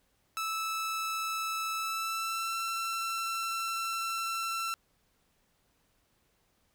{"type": "tone with pitch glide", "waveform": "sawtooth", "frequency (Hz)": [1311, 1344], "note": ["E6", "E6"], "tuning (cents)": [-10, 33], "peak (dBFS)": -28, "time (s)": [0.37, 4.74], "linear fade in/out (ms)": 0, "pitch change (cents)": 43, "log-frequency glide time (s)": [1.77, 2.58], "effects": ["pink hiss -72 dBFS RMS until 6.74 s"]}